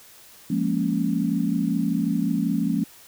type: chord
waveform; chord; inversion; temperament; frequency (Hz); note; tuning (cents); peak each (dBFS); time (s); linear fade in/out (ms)
sine; Bb minor seventh; second; equal; 174.61 / 207.7 / 233.1 / 277.2; F3 / Ab3 / Bb3 / Db4; 0 / 0 / 0 / 0; -26; 0.5-2.84; 5
effects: white hiss -49 dBFS RMS until 3.07 s